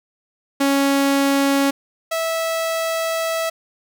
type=tone pair in turn; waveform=sawtooth; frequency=277.2 / 653.8 Hz; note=C#4 / E5; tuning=0 / -14 cents; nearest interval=octave + minor third; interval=1486 cents; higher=second; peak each=-11 / -16 dBFS; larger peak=first; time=0.6-1.71 / 2.11-3.5 s; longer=second; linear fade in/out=10 ms; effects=none